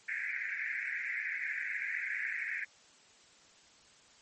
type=band-pass noise; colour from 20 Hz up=white; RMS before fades=-37 dBFS; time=0.08-2.65 s; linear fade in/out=10 ms; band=1600 to 2300 Hz; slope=96 dB/octave; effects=white hiss -61 dBFS RMS until 4.21 s + MP3 32 kbps